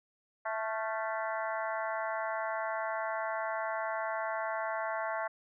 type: harmonic tone with a mistuned harmonic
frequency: 220 Hz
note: A3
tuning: in tune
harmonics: 3 / 4 / 5 / 6 / 7 / 8 / 9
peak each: -36 / -38 / -40 / -42 / -43 / -44 / -45 dBFS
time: 0.45-5.28 s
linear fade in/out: 10 ms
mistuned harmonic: 6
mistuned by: +83 cents
effects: none